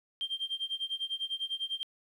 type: tone with tremolo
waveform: sine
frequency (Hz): 3172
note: G7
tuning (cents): +20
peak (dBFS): -28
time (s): 0.21-1.83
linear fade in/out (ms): 0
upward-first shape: sine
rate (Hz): 10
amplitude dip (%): 95
effects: tanh soft clip ceiling -27 dBFS + 11-bit